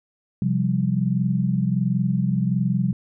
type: chord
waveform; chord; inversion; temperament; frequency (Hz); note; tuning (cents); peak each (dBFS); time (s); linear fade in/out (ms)
sine; C suspended fourth; none; equal; 130.81 / 174.61 / 196; C3 / F3 / G3; 0 / 0 / 0; -23; 0.42-2.93; 2
effects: none